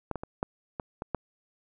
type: clicks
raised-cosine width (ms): 1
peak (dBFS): -17 / -19 / -22 / -14 / -19 / -20 / -14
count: 7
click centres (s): 0.113 / 0.157 / 0.235 / 0.429 / 0.798 / 1.021 / 1.147
effects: none